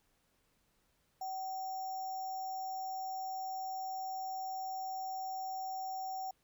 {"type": "tone with sample-and-hold", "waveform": "sine", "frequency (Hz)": 760, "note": "F#5", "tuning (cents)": 46, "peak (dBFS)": -37, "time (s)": [1.21, 6.31], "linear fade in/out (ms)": 5, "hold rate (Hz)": 6300, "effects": ["pink hiss -75 dBFS RMS until 6.43 s"]}